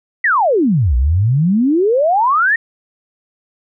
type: exponential two-way sweep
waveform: sine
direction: down then up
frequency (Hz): 2032 to 58.27 to 1887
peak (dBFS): -10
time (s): 0.24-2.56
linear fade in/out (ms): 5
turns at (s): 0.96
effects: none